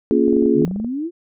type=chord; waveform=sine; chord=Bb minor seventh; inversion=none; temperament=just; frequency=233.1 / 279.7 / 349.6 / 419.5 Hz; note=Bb3 / Db4 / F4 / Ab4; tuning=0 / +16 / +2 / +17 cents; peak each=-18 dBFS; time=0.11-0.65 s; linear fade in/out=0 ms
type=clicks; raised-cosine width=2 ms; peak=-20 dBFS; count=11; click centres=0.28 / 0.328 / 0.366 / 0.424 / 0.459 / 0.62 / 0.678 / 0.712 / 0.761 / 0.8 / 0.846 s
type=exponential sweep; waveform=sine; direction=up; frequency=138.59 to 356.5 Hz; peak=-21 dBFS; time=0.54-1.11 s; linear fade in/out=50 ms
effects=none